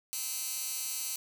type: tone with high-pass filter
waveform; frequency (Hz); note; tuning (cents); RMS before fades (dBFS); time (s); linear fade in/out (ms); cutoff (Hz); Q
15% pulse; 260.1; C4; -10; -36; 0.13-1.16; 0; 7000; 0.76
effects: none